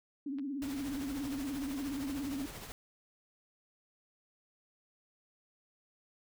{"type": "tone with vibrato", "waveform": "sine", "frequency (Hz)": 277.2, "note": "C#4", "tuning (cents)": 0, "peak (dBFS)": -35, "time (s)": [0.26, 2.46], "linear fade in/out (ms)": 5, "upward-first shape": "triangle", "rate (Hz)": 17, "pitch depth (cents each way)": 130}
{"type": "clicks", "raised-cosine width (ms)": 0.3, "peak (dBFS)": [-37, -42], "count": 2, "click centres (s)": [0.386, 0.395]}
{"type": "noise with tremolo", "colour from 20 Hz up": "pink", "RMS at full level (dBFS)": -44, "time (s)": [0.62, 2.72], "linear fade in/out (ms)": 0, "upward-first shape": "triangle", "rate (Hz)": 13, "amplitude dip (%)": 50}
{"effects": []}